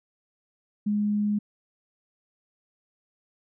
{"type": "tone", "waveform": "sine", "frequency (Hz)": 207.9, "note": "G#3", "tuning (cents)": 2, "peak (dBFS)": -22, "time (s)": [0.86, 1.39], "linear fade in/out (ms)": 10, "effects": []}